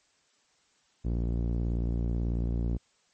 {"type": "tone with low-pass filter", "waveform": "sawtooth", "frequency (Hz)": 58.27, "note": "A#1", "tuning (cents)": 0, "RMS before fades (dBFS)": -29, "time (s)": [1.04, 2.78], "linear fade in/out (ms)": 20, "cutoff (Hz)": 320, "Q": 0.9, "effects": ["white hiss -68 dBFS RMS until 3.13 s", "MP3 32 kbps"]}